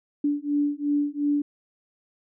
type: beating tone pair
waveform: sine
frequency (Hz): 289 / 291.8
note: D4 / D4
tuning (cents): -28 / -11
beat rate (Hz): 2.8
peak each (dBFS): -25 / -25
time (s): 0.24-1.42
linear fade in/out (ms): 5
effects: none